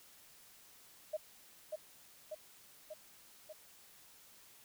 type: tone with echo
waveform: sine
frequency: 619 Hz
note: D#5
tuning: 9 cents flat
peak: -34 dBFS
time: 1.13-1.17 s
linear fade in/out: 10 ms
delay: 590 ms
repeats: 4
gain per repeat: -3 dB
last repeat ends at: 3.53 s
effects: white hiss -61 dBFS RMS until 4.64 s